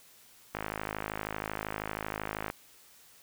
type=click train; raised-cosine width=0.5 ms; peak=-18 dBFS; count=104; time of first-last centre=0.55-2.501 s; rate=52.8 Hz; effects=white hiss -58 dBFS RMS until 3.22 s